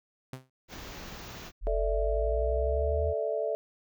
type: tone with exponential decay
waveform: sawtooth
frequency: 130 Hz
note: C3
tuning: 11 cents flat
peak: -31 dBFS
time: 0.33-0.5 s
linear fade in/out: 2 ms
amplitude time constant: 35 ms
type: band-stop noise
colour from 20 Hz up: pink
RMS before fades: -43 dBFS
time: 0.68-1.52 s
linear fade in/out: 50 ms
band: 7000 to 14000 Hz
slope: 96 dB/octave
type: exponential sweep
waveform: sine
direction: up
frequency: 41.2 to 80.4 Hz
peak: -28 dBFS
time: 1.61-3.14 s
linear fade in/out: 50 ms
type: chord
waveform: sine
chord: A suspended fourth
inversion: none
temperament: equal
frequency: 440 / 587.3 / 659.3 Hz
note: A4 / D5 / E5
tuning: 0 / 0 / 0 cents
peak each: -32 dBFS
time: 1.67-3.55 s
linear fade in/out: 0 ms
effects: none